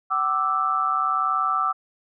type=tone cluster; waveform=sine; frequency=759 / 1177 / 1318 Hz; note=F#5 / D6 / E6; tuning=+44 / +3 / -1 cents; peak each=-29 / -23 / -23 dBFS; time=0.1-1.73 s; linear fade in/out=20 ms; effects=none

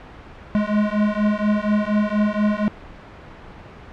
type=beating tone pair; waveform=square; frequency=207.7 / 211.9 Hz; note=G#3 / G#3; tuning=0 / +35 cents; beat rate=4.2 Hz; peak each=-21 dBFS; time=0.55-2.68 s; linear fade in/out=0 ms; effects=pink hiss -40 dBFS RMS until 3.92 s + low-pass 2000 Hz 12 dB/octave

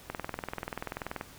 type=click train; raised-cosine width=0.5 ms; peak=-19 dBFS; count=24; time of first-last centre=0.1-1.211 s; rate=20.7 Hz; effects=pink hiss -52 dBFS RMS until 1.38 s

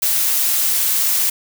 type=noise; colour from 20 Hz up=blue; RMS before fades=-17 dBFS; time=0.02-1.3 s; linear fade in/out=5 ms; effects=none

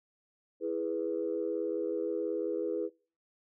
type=chord; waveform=sine; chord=E major; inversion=none; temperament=equal; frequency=329.6 / 415.3 / 493.9 Hz; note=E4 / G#4 / B4; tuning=0 / 0 / 0 cents; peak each=-35 / -34 / -34 dBFS; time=0.6-2.9 s; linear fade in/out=50 ms; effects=noise-tail reverb RT60 0.4 s tail -25 dB re dry + tanh soft clip ceiling -21 dBFS

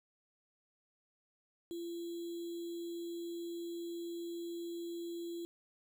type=tone with sample-and-hold; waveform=sine; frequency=340.9 Hz; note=F4; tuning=42 cents flat; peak=-39 dBFS; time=1.71-5.45 s; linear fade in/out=0 ms; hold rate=3675 Hz; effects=none

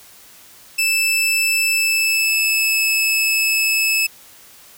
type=tone with pitch glide; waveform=sawtooth; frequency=2637 to 2607 Hz; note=E7 to E7; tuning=0 to -20 cents; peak=-12 dBFS; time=0.78-4.07 s; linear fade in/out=10 ms; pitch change=-20 cents; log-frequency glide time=1.67-2.8 s; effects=white hiss -45 dBFS RMS until 4.77 s

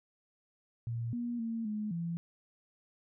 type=tone with pitch steps; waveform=sine; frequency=116.6 / 239 / 227.8 / 212 / 168.9 Hz; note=A#2 / A#3 / A#3 / G#3 / E3; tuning=+1 / +43 / -40 / +36 / +42 cents; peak=-33 dBFS; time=0.87-2.17 s; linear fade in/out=0 ms; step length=260 ms; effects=none

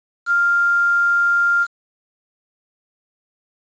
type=tone with quantisation; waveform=sine; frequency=1396.9 Hz; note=F6; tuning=in tune; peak=-13 dBFS; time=0.26-1.67 s; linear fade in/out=50 ms; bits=6; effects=resampled to 16000 Hz

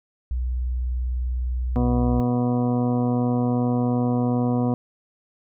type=tone with vibrato; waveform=sine; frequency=61.74 Hz; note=B1; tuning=in tune; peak=-22 dBFS; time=0.31-2.2 s; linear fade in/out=0 ms; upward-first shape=square; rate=20 Hz; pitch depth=57 cents each way
type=harmonic tone; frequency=122.6 Hz; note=B2; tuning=12 cents flat; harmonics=1 / 2 / 3 / 4 / 5 / 6 / 8 / 9 / 10; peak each=-24 / -21 / -36 / -29 / -37 / -32 / -37 / -43 / -46 dBFS; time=1.76-4.74 s; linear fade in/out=0 ms
effects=none

